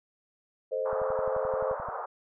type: chord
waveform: sine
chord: A diminished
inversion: none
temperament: equal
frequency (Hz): 440 / 523.3 / 622.3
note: A4 / C5 / Eb5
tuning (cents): 0 / 0 / 0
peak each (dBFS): -35 / -29 / -35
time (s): 0.71-1.75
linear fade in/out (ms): 20
type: band-pass noise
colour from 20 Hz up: white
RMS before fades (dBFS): -36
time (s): 0.85-2.06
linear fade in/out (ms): 10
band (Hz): 480 to 1300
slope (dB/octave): 48
type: click train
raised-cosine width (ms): 5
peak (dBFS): -33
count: 12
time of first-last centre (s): 0.93-1.887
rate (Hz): 11.5
effects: none